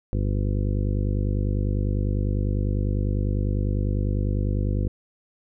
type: harmonic tone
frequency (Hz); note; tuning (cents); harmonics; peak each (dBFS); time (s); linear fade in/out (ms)
50; G1; +35; 1 / 2 / 3 / 4 / 5 / 6 / 7 / 8 / 9 / 10; -24 / -25 / -35 / -32 / -36 / -38 / -37 / -43 / -44 / -39; 0.13-4.88; 0
effects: none